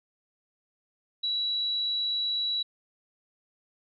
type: tone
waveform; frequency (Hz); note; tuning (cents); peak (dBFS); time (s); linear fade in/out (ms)
sine; 3916; B7; -15; -26; 1.23-2.63; 10
effects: none